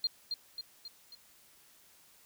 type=tone with echo; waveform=sine; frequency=4200 Hz; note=C8; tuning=6 cents sharp; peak=-27 dBFS; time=0.04-0.07 s; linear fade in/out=2 ms; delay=270 ms; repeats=4; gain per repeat=-5 dB; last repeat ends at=1.15 s; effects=white hiss -62 dBFS RMS until 2.25 s